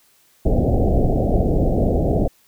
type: low-pass noise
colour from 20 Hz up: pink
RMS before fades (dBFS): -17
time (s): 0.45-2.28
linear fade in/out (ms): 10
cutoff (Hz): 740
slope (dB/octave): 96
effects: white hiss -57 dBFS RMS until 2.47 s